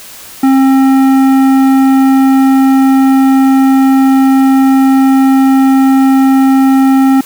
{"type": "tone with tanh clipping", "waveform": "triangle", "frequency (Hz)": 267.4, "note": "C4", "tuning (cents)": 38, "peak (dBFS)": -6, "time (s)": [0.43, 7.21], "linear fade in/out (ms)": 5, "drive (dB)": 17, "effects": ["white hiss -31 dBFS RMS until 7.25 s"]}